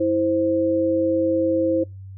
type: tone pair together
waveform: sine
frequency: 326.9 / 523.3 Hz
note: E4 / C5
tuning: -14 / 0 cents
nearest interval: minor sixth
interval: 814 cents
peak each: -20 dBFS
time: 0-1.84 s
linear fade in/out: 10 ms
effects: noise-tail reverb RT60 0.2 s tail -23 dB re dry + added 96 Hz sine -35 dBFS peak until 2.17 s